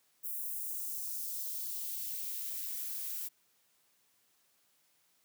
violet noise with high-pass filter sweep, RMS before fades -39 dBFS, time 0.23-3.29 s, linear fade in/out 20 ms, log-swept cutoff 11000 to 990 Hz, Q 1.1, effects white hiss -72 dBFS RMS until 5.24 s + high-pass 100 Hz 12 dB/octave

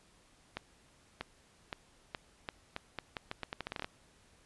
accelerating click train, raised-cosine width 0.3 ms, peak -21 dBFS, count 18, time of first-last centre 0.57-3.845 s, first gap 640 ms, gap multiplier 0.81, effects pink hiss -65 dBFS RMS until 4.45 s + resampled to 24000 Hz

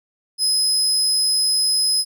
30% pulse tone, 5070 Hz, D#8, 32 cents sharp, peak -12 dBFS, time 0.38-2.05 s, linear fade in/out 50 ms, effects none

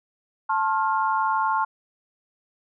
sine chord, F major, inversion first, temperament equal with one note detuned, 880 / 1072.2 / 1396.9 Hz, A5 / C6 / F6, 0 / +42 / 0 cents, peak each -23 / -24 / -28 dBFS, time 0.49-1.65 s, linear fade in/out 10 ms, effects none

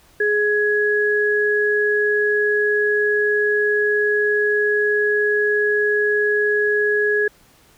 sine tone pair together, 418.4 / 1673.6 Hz, G#4 / G#6, +13 / +13 cents, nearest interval 2 octaves, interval 2400 cents, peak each -18 dBFS, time 0.2-7.28 s, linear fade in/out 5 ms, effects pink hiss -53 dBFS RMS until 7.77 s

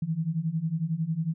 sine beating tone pair, 155.56 / 166.56 Hz, D#3 / E3, 0 / +18 cents, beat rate 11 Hz, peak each -30 / -28 dBFS, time 0.02-1.34 s, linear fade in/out 5 ms, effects none

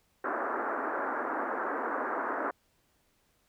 white band-pass noise, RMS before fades -33 dBFS, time 0.24-2.51 s, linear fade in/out 5 ms, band 250 to 1600 Hz, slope 48 dB/octave, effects pink hiss -71 dBFS RMS until 3.48 s

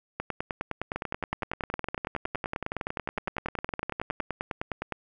two click trains, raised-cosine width 0.5 ms, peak -15 / -16 dBFS, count 47 / 36, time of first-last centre 0.2-4.923 / 0.96-4.201 s, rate 9.74 / 10.8 Hz, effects none

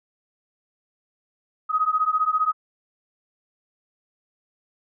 sine beating tone pair, 1252 / 1267 Hz, D#6 / D#6, +10 / +31 cents, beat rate 15 Hz, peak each -22 dBFS, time 1.69-2.53 s, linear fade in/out 20 ms, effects none

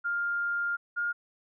sine tone pair in turn, 1403 / 1416.8 Hz, F6 / F6, +8 / +24 cents, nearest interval unison, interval 16 cents, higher second, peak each -27 dBFS, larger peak neither, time 0.04-0.77 / 0.96-1.13 s, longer first, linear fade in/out 20 ms, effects none

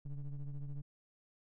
triangle ring-modulated tone, 73.42 Hz, D2, in tune, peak -34 dBFS, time 0.05-0.82 s, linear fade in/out 10 ms, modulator 66.6 Hz, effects none

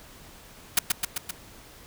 white noise with echo, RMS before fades -19 dBFS, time 0.77-0.79 s, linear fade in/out 5 ms, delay 130 ms, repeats 4, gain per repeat -3 dB, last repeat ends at 1.31 s, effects pink hiss -49 dBFS RMS until 1.86 s

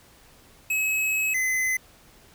square tone pair in turn, 2566 / 2037 Hz, E7 / C7, -47 / -47 cents, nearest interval major third, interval 400 cents, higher first, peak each -23 / -23 dBFS, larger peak neither, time 0.7-1.34 / 1.34-1.77 s, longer first, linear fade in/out 5 ms, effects pink hiss -54 dBFS RMS until 2.34 s

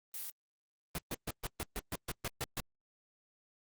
blue noise, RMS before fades -42 dBFS, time 0.14-0.3 s, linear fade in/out 2 ms
pink noise bursts, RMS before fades -37 dBFS, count 11, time 0.95-2.602 s, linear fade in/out 0 ms, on 32 ms, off 130 ms
effects Opus 32 kbps

